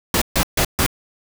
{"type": "noise bursts", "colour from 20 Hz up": "pink", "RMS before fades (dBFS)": -17, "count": 4, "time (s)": [0.14, 0.864], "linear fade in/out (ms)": 2, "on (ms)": 76, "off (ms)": 140, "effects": []}